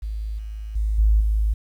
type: tone with level steps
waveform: sine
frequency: 53.2 Hz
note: G#1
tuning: 42 cents sharp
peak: -25 / -29 / -19 / -13 / -17 dBFS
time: 0.02-1.54 s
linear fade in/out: 10 ms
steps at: 0.38 / 0.75 / 0.98 / 1.2 s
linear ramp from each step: 10 ms
effects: 9-bit